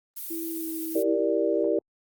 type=noise; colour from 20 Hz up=violet; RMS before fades=-36 dBFS; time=0.16-1.03 s; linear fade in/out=10 ms
type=tone with pitch glide; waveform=sine; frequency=329.6 to 323.2 Hz; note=E4 to E4; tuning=0 to -34 cents; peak=-31 dBFS; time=0.3-1.2 s; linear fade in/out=10 ms; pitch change=-34 cents; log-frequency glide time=0.5-0.7 s
type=chord; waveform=sine; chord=E half-diminished seventh; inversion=none; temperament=equal; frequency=329.6 / 392 / 466.2 / 587.3 Hz; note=E4 / G4 / Bb4 / D5; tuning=0 / 0 / 0 / 0 cents; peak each=-27 dBFS; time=0.95-1.79 s; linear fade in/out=5 ms
effects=Opus 32 kbps